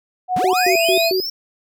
sine tone with pitch glide, 734 to 665.3 Hz, F#5 to E5, -14 to +16 cents, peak -16 dBFS, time 0.28-1.13 s, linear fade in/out 50 ms, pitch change -170 cents, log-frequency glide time 0.62-0.75 s
square linear sweep, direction up, 110 to 5550 Hz, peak -23 dBFS, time 0.36-1.3 s, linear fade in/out 5 ms
sine tone bursts, 374.6 Hz, F#4, 21 cents sharp, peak -16 dBFS, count 4, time 0.44-1.202 s, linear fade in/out 2 ms, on 93 ms, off 130 ms
25% pulse tone, 2489 Hz, D#7, in tune, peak -15 dBFS, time 0.53-1.12 s, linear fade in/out 50 ms
effects none

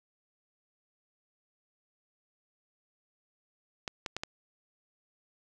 clicks, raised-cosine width 0.2 ms, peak -17 dBFS, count 4, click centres 3.878 / 4.062 / 4.166 / 4.235 s, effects none

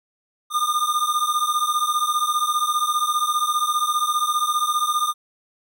square beating tone pair, 1205 / 1220 Hz, D6 / D#6, +44 / -34 cents, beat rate 15 Hz, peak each -23 / -23 dBFS, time 0.5-5.14 s, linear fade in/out 50 ms, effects none

